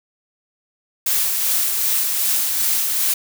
blue noise with tremolo, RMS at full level -18 dBFS, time 1.06-3.14 s, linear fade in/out 5 ms, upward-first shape sine, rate 2.6 Hz, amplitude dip 30%, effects none

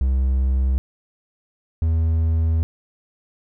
triangle tone pair in turn, 65.41 / 81.12 Hz, C2 / E2, 0 / -27 cents, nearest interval major third, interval 373 cents, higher second, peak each -14 dBFS, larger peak neither, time 0.01-0.78 / 1.82-2.63 s, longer second, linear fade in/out 0 ms, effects none

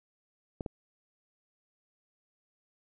clicks, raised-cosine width 2 ms, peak -22 dBFS, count 2, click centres 0.608 / 0.662 s, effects none

